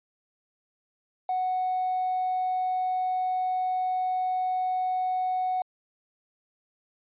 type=tone with hard clipping; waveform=sine; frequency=740 Hz; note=F#5; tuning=in tune; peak=-25 dBFS; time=1.29-5.62 s; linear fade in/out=2 ms; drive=1 dB; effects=resampled to 8000 Hz